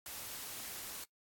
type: noise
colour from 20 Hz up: white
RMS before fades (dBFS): -45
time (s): 0.06-1.04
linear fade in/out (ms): 2
effects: noise-tail reverb RT60 0.1 s tail -21 dB re dry + AAC 64 kbps